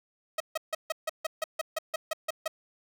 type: tone bursts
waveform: sawtooth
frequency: 636 Hz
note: D#5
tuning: 38 cents sharp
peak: -24 dBFS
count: 13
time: 0.38-2.479 s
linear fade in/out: 5 ms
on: 23 ms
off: 150 ms
effects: none